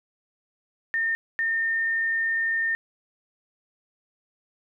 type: tone pair in turn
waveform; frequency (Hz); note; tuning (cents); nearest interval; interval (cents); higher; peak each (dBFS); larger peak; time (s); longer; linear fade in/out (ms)
sine; 1818 / 1818; A#6 / A#6; -44 / -44; unison; 0; neither; -22; neither; 0.94-1.15 / 1.39-2.75; second; 0
effects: none